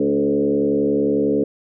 sine tone with frequency modulation, 360 Hz, F#4, 47 cents flat, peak -15 dBFS, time 0-1.44 s, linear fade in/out 5 ms, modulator 71 Hz, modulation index 2, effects none

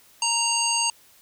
harmonic tone, 928 Hz, A#5, 8 cents flat, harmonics 1 / 3 / 5 / 7 / 9, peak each -27 / -27 / -27 / -27 / -27 dBFS, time 0.22-0.9 s, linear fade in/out 2 ms, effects white hiss -55 dBFS RMS until 1.21 s

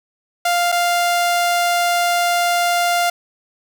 sawtooth tone with dropouts, 698.5 Hz, F5, in tune, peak -11 dBFS, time 0.45-3.1 s, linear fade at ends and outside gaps 5 ms, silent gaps 0.719-0.723 s, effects none

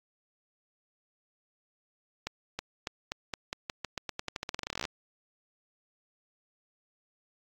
accelerating click train, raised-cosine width 0.2 ms, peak -16 dBFS, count 28, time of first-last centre 2.27-4.852 s, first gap 320 ms, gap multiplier 0.88, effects AAC 64 kbps

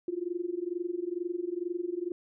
sine tone with amplitude modulation, 350.8 Hz, F4, 8 cents sharp, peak -27 dBFS, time 0.08-2.12 s, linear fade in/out 2 ms, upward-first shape sine, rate 22.2 Hz, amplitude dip 90%, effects none

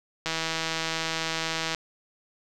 click train, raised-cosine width 0.2 ms, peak -11 dBFS, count 242, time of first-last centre 0.26-1.748 s, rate 162 Hz, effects none

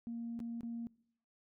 sine tone with dropouts, 233.1 Hz, A#3, in tune, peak -38 dBFS, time 0.07-0.87 s, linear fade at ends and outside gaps 0 ms, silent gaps 0.392-0.402 / 0.608-0.632 s, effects noise-tail reverb RT60 0.7 s tail -24 dB re dry + tanh soft clip ceiling -34 dBFS

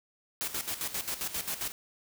white noise with tremolo, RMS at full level -33 dBFS, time 0.41-1.72 s, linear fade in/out 0 ms, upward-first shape square, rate 7.5 Hz, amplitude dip 70%, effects none

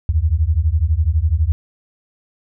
sine beating tone pair, 73.42 / 85.42 Hz, D2 / F2, 0 / -38 cents, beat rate 12 Hz, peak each -16 dBFS, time 0.09-1.52 s, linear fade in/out 0 ms, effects none

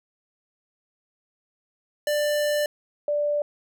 square / sine tone pair in turn, 592 / 587.6 Hz, D5 / D5, +14 / +1 cents, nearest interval unison, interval 13 cents, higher first, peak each -22 / -21 dBFS, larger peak second, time 2.07-2.66 / 3.08-3.42 s, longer first, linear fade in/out 2 ms, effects none

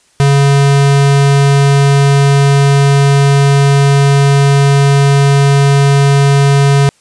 square tone, 140 Hz, C#3, 18 cents sharp, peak -6 dBFS, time 0.2-6.89 s, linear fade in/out 0 ms, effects white hiss -51 dBFS RMS until 7 s + resampled to 22050 Hz

